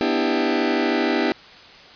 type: chord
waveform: sawtooth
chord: E minor seventh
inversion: second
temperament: just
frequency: 247.2 / 296.7 / 329.6 / 395.6 Hz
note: B3 / D4 / E4 / G4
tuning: +2 / +18 / 0 / +16 cents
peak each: -20 dBFS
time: 0.01-1.32 s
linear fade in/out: 0 ms
effects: white hiss -44 dBFS RMS until 1.95 s + resampled to 11025 Hz